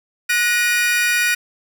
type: tone cluster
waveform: 40% pulse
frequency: 1464 / 1880 / 2435 Hz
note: F#6 / A#6 / D#7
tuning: -19 / +14 / -38 cents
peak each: -19 dBFS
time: 0.29-1.35 s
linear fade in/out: 10 ms
effects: none